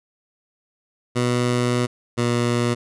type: tone pair in turn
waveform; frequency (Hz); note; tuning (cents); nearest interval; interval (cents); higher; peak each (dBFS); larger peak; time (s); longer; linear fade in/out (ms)
15% pulse; 122.6 / 120.01; B2 / B2; -12 / -49; unison; 37; first; -12; neither; 1.15-1.87 / 2.17-2.75; first; 20
effects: resampled to 24000 Hz